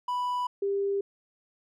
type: tone pair in turn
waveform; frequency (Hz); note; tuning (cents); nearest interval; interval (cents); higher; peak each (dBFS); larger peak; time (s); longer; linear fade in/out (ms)
triangle / sine; 987.8 / 397.8; B5 / G4; 0 / +25; octave + major third; 1575; first; -25; neither; 0.08-0.47 / 0.62-1.01; neither; 5
effects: none